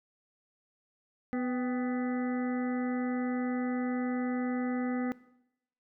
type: harmonic tone with a mistuned harmonic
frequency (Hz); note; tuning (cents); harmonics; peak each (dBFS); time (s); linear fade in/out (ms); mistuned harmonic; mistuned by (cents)
249; B3; +14; 1 / 2 / 3 / 5 / 6 / 7 / 8; -30 / -38 / -42 / -46 / -50 / -50 / -46; 1.33-5.12; 0; 3; +67
effects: noise-tail reverb RT60 0.8 s tail -18 dB re dry